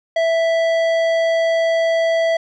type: tone with tanh clipping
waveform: sine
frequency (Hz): 659.3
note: E5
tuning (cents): 0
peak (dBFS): -16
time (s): 0.16-2.37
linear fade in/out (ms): 5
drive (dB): 13
effects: none